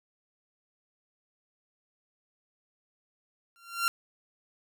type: tone with exponential growth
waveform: sawtooth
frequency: 1378 Hz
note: F6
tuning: 24 cents flat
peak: -18 dBFS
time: 3.56-3.88 s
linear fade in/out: 0 ms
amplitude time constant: 69 ms
effects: none